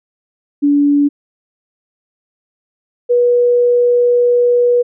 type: tone pair in turn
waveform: sine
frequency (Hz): 287.5 / 485.5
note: D4 / B4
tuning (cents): -37 / -30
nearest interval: major sixth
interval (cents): 907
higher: second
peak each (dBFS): -8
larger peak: neither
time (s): 0.62-1.09 / 3.09-4.83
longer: second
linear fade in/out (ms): 20
effects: none